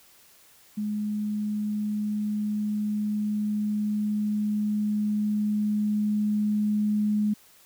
sine tone with level ramp, 210 Hz, G#3, 19 cents sharp, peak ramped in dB -26 to -21 dBFS, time 0.77-7.34 s, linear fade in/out 10 ms, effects white hiss -56 dBFS RMS until 7.65 s

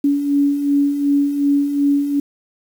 sine beating tone pair, 281.9 / 284.6 Hz, C#4 / C#4, +29 / +46 cents, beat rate 2.7 Hz, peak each -22 / -14 dBFS, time 0.04-2.2 s, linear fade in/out 5 ms, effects 7-bit

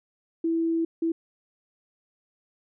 sine tone bursts at uneven times, 329.6 Hz, E4, in tune, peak -22 dBFS, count 2, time 0.44-0.85 / 1.02-1.12 s, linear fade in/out 5 ms, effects none

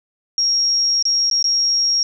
sine tone with dropouts, 5588 Hz, F8, in tune, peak -14 dBFS, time 0.38-2.03 s, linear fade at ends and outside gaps 1 ms, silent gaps 1.026-1.053 / 1.3-1.312 / 1.427-1.442 s, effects none

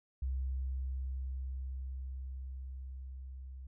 sine tone with level ramp, 65.41 Hz, C2, in tune, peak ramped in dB -32 to -44 dBFS, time 0.22-3.67 s, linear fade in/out 5 ms, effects none

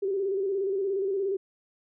sine tone with vibrato, 390.3 Hz, G4, 8 cents flat, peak -25 dBFS, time 0.02-1.37 s, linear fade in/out 10 ms, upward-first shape square, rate 17 Hz, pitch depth 51 cents each way, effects none

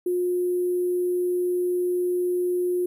sine tone with sample-and-hold, 357.6 Hz, F4, 41 cents sharp, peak -21 dBFS, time 0.06-2.86 s, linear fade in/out 5 ms, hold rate 11025 Hz, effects none

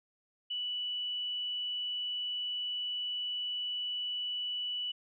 sine tone, 2960 Hz, F#7, in tune, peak -33 dBFS, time 0.5-4.92 s, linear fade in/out 10 ms, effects none

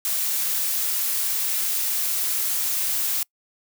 blue noise, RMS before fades -24 dBFS, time 0.05-3.23 s, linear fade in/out 2 ms, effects noise-tail reverb RT60 0.1 s tail -26 dB re dry

